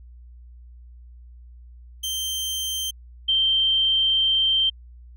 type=tone pair in turn; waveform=sawtooth / sine; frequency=3136 / 3136 Hz; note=G7 / G7; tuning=0 / 0 cents; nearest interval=unison; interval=0 cents; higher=neither; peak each=-22 / -17 dBFS; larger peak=second; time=2.03-2.91 / 3.28-4.7 s; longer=second; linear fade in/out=10 ms; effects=added 60 Hz sine -42 dBFS peak until 5.16 s